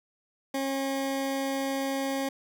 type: tone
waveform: 20% pulse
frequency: 271.4 Hz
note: C#4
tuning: 36 cents flat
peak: -23 dBFS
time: 0.54-2.29 s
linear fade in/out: 5 ms
effects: none